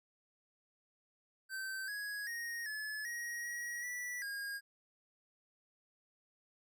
square tone with pitch steps, 1548 / 1666 / 1867 / 1718 / 1892 / 1906 / 1959 / 1627 Hz, G6 / G#6 / A#6 / A6 / A#6 / A#6 / B6 / G#6, -22 / +5 / +2 / -42 / +25 / +38 / -15 / -36 cents, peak -40 dBFS, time 1.49-4.61 s, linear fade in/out 50 ms, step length 390 ms, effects none

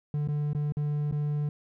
triangle tone with dropouts, 147.7 Hz, D3, 10 cents sharp, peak -24 dBFS, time 0.14-1.49 s, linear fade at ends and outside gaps 2 ms, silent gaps 0.275-0.286 / 0.532-0.548 / 0.722-0.769 / 1.113-1.123 s, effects none

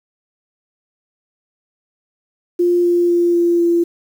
sine tone with pitch steps, 350.6 / 348.4 / 346.2 / 344 / 341.8 Hz, F4 / F4 / F4 / F4 / F4, +7 / -4 / -15 / -26 / -37 cents, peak -11 dBFS, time 2.59-3.84 s, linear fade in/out 10 ms, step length 250 ms, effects 7-bit

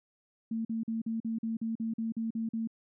sine tone bursts, 225.5 Hz, A3, 43 cents sharp, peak -30 dBFS, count 12, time 0.51-2.674 s, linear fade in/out 5 ms, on 140 ms, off 44 ms, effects none

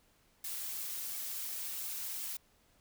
blue noise with flanger, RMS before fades -40 dBFS, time 0.44-2.37 s, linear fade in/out 5 ms, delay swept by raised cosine 2 to 4.7 ms, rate 2.8 Hz, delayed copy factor -0.65, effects pink hiss -69 dBFS RMS until 2.8 s

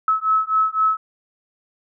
sine beating tone pair, 1293 / 1296.9 Hz, E6 / E6, -34 / -29 cents, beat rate 3.9 Hz, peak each -19 dBFS, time 0.08-0.97 s, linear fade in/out 2 ms, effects none

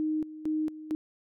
sine tone with tremolo, 310 Hz, D#4, 6 cents flat, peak -26 dBFS, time 0-0.95 s, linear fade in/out 0 ms, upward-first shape square, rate 2.2 Hz, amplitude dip 80%, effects none

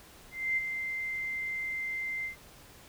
sine tone with ADSR envelope, 2084 Hz, C7, 7 cents flat, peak -25 dBFS, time 0.31-2.36 s, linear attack 260 ms, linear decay 26 ms, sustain -7 dB, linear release 110 ms, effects pink hiss -54 dBFS RMS until 2.88 s

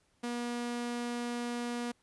sawtooth tone, 240 Hz, B3, 49 cents flat, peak -30 dBFS, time 0.23-1.92 s, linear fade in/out 10 ms, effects pink hiss -72 dBFS RMS until 2.02 s + resampled to 24000 Hz

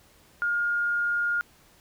sine tone, 1419 Hz, F6, 27 cents sharp, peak -23 dBFS, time 0.42-1.41 s, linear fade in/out 0 ms, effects pink hiss -58 dBFS RMS until 1.8 s

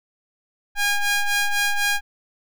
sawtooth ring-modulated tone, 815 Hz, G#5, 33 cents flat, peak -12 dBFS, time 0.75-2.01 s, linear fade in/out 50 ms, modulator 813 Hz, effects none

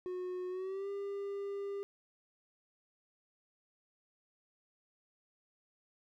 triangle tone with pitch glide, 364.2 to 399.5 Hz, F#4 to G4, -27 to +33 cents, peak -35 dBFS, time 0.06-1.83 s, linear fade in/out 0 ms, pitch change +160 cents, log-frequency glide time 0.49-0.89 s, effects none

